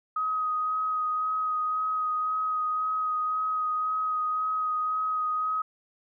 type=tone with vibrato; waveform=sine; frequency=1258 Hz; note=D#6; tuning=19 cents sharp; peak=-25 dBFS; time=0.16-5.62 s; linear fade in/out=5 ms; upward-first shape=sine; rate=1.9 Hz; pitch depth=14 cents each way; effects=none